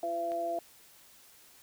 harmonic tone, 169.6 Hz, E3, 50 cents sharp, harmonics 2 / 3 / 4, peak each -40 / -43 / -31 dBFS, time 0.03-0.59 s, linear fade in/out 2 ms
click, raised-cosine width 0.3 ms, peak -32 dBFS, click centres 0.319 s
effects white hiss -58 dBFS RMS until 1.62 s

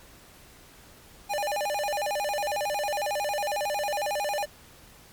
square tone with vibrato, 695 Hz, F5, 9 cents flat, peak -27 dBFS, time 1.29-4.46 s, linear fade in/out 20 ms, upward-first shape square, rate 11 Hz, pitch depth 280 cents each way, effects pink hiss -52 dBFS RMS until 5.12 s + MP3 96 kbps

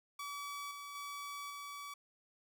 sawtooth tone with level steps, 1144 Hz, D6, 46 cents flat, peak -38 / -42 / -39 / -41 dBFS, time 0.19-1.94 s, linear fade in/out 5 ms, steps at 0.71 / 0.95 / 1.5 s, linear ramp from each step 2 ms, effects none

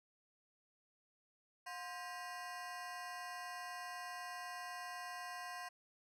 25% pulse ring-modulated tone, 880 Hz, A5, in tune, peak -38 dBFS, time 1.66-5.69 s, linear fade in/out 10 ms, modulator 164 Hz, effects low-pass 11000 Hz 12 dB/octave

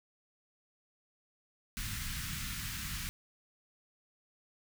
pink band-stop noise, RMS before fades -39 dBFS, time 1.77-3.09 s, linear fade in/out 0 ms, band 200 to 1400 Hz, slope 24 dB/octave, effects none

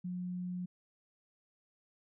sine tone, 180 Hz, F#3, 47 cents flat, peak -36 dBFS, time 0.04-0.66 s, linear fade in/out 10 ms, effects none

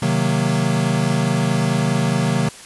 square chord, C half-diminished seventh, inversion none, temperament equal, 130.81 / 155.56 / 185 / 233.1 Hz, C3 / Eb3 / Gb3 / Bb3, 0 / 0 / 0 / 0 cents, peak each -22 / -22 / -23 / -24 dBFS, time 0.02-2.49 s, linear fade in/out 5 ms, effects white hiss -39 dBFS RMS until 2.65 s + resampled to 24000 Hz

